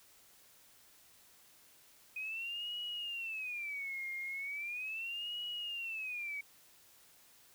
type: tone with vibrato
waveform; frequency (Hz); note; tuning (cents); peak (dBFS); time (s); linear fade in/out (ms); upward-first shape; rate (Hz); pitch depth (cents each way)
sine; 2489; D#7; 0; -38; 2.16-6.41; 5; sine; 0.38; 270
effects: white hiss -63 dBFS RMS until 7.54 s